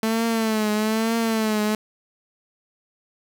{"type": "tone with vibrato", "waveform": "sawtooth", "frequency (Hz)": 220.2, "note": "A3", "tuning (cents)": 2, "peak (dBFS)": -16, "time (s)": [0.03, 1.75], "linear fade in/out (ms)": 2, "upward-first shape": "triangle", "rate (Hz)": 1.1, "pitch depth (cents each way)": 80, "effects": ["7-bit"]}